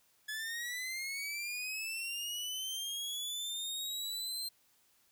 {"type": "linear sweep", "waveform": "sawtooth", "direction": "up", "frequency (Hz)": [1702, 4161], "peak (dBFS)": -34, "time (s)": [0.28, 4.49], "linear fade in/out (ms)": 10, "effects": ["white hiss -70 dBFS RMS until 5.11 s"]}